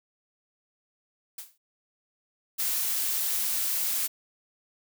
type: noise with exponential decay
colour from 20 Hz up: blue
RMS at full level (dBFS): -35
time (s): 1.38-1.58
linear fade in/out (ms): 5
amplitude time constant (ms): 42
type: noise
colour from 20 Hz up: blue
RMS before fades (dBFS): -28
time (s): 2.58-4.08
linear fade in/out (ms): 20
effects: none